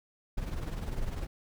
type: noise with tremolo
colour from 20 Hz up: brown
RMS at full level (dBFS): -31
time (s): 0.37-1.27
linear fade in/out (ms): 10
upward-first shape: triangle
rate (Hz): 20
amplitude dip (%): 70
effects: none